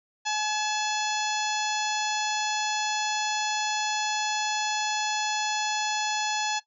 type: harmonic tone with a mistuned harmonic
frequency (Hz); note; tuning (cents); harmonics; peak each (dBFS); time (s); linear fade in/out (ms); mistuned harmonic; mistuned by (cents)
850; G#5; +40; 1 / 2 / 3 / 4 / 5 / 6 / 7 / 8; -29 / -32 / -34 / -35 / -36 / -37 / -37 / -38; 0.25-6.6; 20; 3; +54
effects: noise-tail reverb RT60 0.1 s tail -17 dB re dry